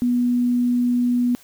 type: tone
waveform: sine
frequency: 244.2 Hz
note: B3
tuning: 19 cents flat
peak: -16 dBFS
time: 0.02-1.35 s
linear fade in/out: 0 ms
effects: white hiss -50 dBFS RMS until 1.43 s